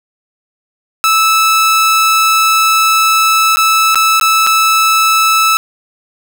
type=tone with dropouts; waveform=sawtooth; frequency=1310 Hz; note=E6; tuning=11 cents flat; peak=-4 dBFS; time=1.04-5.57 s; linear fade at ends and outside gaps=0 ms; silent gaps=3.56-3.57 / 3.946-3.956 / 4.198-4.212 / 4.466-4.471 s; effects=none